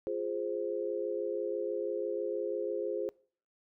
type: chord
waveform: sine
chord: F minor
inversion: none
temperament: equal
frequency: 349.2 / 415.3 / 523.3 Hz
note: F4 / Ab4 / C5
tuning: 0 / 0 / 0 cents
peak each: -37 / -35 / -36 dBFS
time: 0.07-3.09 s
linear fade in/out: 0 ms
effects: noise-tail reverb RT60 0.5 s tail -24 dB re dry